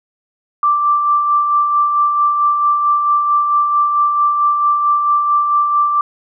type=tone with tremolo; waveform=sine; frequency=1174.7 Hz; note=D6; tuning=in tune; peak=-9 dBFS; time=0.63-6.01 s; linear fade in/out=2 ms; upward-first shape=sine; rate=4.5 Hz; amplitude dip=40%; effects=none